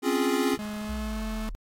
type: chord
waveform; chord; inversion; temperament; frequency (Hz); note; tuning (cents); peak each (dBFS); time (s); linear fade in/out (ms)
square; Db major seventh; third; equal; 261.6 / 277.2 / 349.2 / 415.3; C4 / Db4 / F4 / Ab4; 0 / 0 / 0 / 0; -29 / -29 / -30 / -29; 0.02-0.58; 50
type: clicks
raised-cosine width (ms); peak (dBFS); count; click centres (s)
5; -37; 12; 0.541 / 0.577 / 0.622 / 0.654 / 0.693 / 0.735 / 0.765 / 0.815 / 0.848 / 0.878 / 0.908 / 0.938
type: tone with pitch glide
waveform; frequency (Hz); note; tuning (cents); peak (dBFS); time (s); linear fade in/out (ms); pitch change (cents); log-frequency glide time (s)
45% pulse; 210.7 to 218.1; G#3 to A3; +25 to -15; -32; 0.59-1.49; 0; +60; 0.76-1.23
type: exponential sweep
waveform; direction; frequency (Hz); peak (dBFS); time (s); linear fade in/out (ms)
sine; down; 65.41 to 35.52; -32; 0.89-1.55; 0
effects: AAC 48 kbps